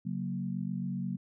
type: chord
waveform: sine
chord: F# major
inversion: second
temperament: equal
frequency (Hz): 138.59 / 185 / 233.1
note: C#3 / F#3 / A#3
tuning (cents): 0 / 0 / 0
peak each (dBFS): -38 / -34 / -38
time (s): 0.05-1.17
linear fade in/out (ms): 10
effects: none